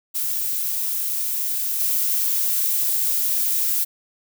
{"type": "noise with level steps", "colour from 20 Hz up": "violet", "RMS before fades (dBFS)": [-24, -21], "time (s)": [0.14, 3.85], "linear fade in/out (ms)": 20, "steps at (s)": 1.8, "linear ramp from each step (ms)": 2, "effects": []}